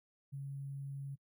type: tone with sample-and-hold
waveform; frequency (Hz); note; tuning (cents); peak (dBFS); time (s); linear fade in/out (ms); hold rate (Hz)
sine; 138.59; C#3; 0; -40; 0.32-1.16; 20; 11025
effects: noise-tail reverb RT60 0.1 s tail -23 dB re dry

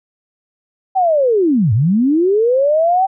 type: linear two-way sweep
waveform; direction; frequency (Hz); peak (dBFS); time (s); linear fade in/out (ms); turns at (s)
sine; down then up; 780 to 98 to 780; -10; 0.95-3.07; 20; 1.73
effects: none

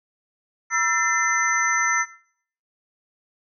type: tone cluster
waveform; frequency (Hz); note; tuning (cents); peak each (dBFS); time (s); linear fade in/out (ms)
sine; 963 / 1344 / 1796 / 2065 / 6080; B5 / E6 / A6 / C7 / F#8; -44 / +33 / +35 / -23 / +46; -30 / -23 / -24 / -24 / -27; 0.7-2.06; 50
effects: noise-tail reverb RT60 0.6 s tail -20 dB re dry

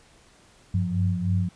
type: tone cluster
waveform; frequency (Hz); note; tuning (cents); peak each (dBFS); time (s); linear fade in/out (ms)
sine; 94.9 / 98.2 / 176.7; F#2 / G2 / F3; +44 / +4 / +21; -26; 0.74-1.49; 5
effects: pink hiss -56 dBFS RMS until 1.55 s + resampled to 22050 Hz

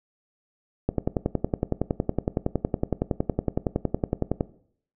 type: click train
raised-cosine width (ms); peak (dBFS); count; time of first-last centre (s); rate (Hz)
2; -9; 39; 0.89-4.409; 10.8
effects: noise-tail reverb RT60 0.6 s tail -18 dB re dry

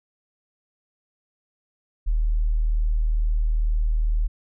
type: tone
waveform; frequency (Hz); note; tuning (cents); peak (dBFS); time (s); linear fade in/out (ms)
sine; 38.89; D#1; 0; -18; 2.06-4.28; 20
effects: none

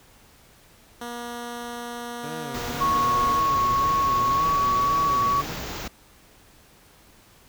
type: tone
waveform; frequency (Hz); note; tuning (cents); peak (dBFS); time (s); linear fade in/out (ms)
10% pulse; 238.9; A#3; +43; -24; 1.01-3.4; 5
type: tone with vibrato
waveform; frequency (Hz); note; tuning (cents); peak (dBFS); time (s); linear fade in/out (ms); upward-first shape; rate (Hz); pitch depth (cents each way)
15% pulse; 138.59; C#3; 0; -29; 2.23-5.54; 10; sine; 1.9; 250
type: band-stop noise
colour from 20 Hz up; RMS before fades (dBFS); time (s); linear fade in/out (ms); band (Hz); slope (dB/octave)
pink; -33; 2.54-5.88; 5; 7300 to 13000; 96
type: tone with pitch glide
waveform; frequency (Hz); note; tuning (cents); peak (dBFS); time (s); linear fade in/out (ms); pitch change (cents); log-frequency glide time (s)
sine; 1104 to 1126.5; C#6 to C#6; -7 to +28; -19; 2.8-5.42; 20; +35; 4.39-4.46
effects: pink hiss -54 dBFS RMS until 7.48 s

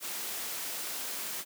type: noise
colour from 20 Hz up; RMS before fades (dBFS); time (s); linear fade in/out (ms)
white; -37; 0-1.45; 50
effects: high-pass 200 Hz 12 dB/octave

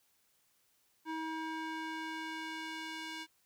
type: tone with band-pass filter sweep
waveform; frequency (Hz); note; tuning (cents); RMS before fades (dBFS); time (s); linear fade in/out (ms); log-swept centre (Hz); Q
square; 319.3; D#4; +45; -41; 1.05-3.27; 50; 1000 to 3100; 0.82
effects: white hiss -73 dBFS RMS until 3.45 s

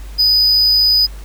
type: tone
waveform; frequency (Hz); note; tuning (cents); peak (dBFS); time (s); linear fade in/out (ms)
triangle; 4978; D#8; 0; -8; 0.18-1.07; 20
effects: added 50 Hz sine -28 dBFS peak until 1.24 s + pink hiss -42 dBFS RMS until 1.24 s

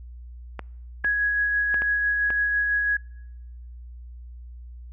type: clicks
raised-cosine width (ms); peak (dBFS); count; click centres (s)
0.5; -17; 5; 0.593 / 1.046 / 1.743 / 1.82 / 2.304
type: tone with tremolo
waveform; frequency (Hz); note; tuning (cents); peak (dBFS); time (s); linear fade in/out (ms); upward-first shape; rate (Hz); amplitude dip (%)
sine; 1666; G#6; +5; -19; 1.04-2.97; 5; sine; 6; 25
effects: noise-tail reverb RT60 1.0 s tail -26 dB re dry + added 60 Hz sine -38 dBFS peak until 4.92 s

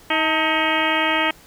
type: harmonic tone with a mistuned harmonic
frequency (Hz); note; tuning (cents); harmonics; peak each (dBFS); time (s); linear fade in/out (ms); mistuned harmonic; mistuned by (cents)
317.1; D#4; +33; 1 / 2 / 3 / 4 / 5 / 6 / 7 / 8 / 9 / 10; -26 / -26 / -24 / -26 / -29 / -25 / -25 / -27 / -29 / -28; 0.1-1.31; 5; 3; -81
effects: pink hiss -48 dBFS RMS until 1.46 s

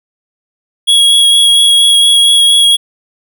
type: tone with vibrato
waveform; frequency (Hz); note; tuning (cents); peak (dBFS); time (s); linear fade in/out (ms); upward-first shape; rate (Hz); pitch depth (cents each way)
square; 3322; G#7; 0; -5; 0.87-2.77; 20; sine; 4.3; 12
effects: none

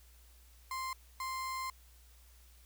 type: tone bursts at uneven times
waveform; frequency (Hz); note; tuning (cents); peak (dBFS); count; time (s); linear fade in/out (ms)
35% pulse; 1046.5; C6; 0; -35; 2; 0.71-0.93 / 1.2-1.7; 2
effects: added 60 Hz sine -58 dBFS peak until 2.65 s + white hiss -65 dBFS RMS until 2.65 s

